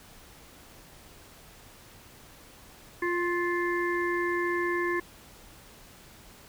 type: harmonic tone with a mistuned harmonic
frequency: 349.2 Hz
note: F4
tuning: in tune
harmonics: 1 / 3 / 5 / 6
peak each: -28 / -33 / -32 / -37 dBFS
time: 3.02-5 s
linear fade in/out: 5 ms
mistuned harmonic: 3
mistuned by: +16 cents
effects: pink hiss -52 dBFS RMS until 6.48 s